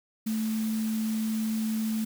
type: tone in noise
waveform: sine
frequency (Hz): 220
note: A3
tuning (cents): 0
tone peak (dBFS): -26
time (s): 0.26-2.05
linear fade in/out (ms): 10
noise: white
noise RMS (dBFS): -42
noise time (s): 0.26-2.05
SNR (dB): +13
effects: none